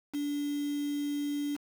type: tone with quantisation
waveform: sine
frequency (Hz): 289.5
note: D4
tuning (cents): -25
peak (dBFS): -30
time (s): 0.13-1.57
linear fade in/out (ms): 20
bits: 7
effects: none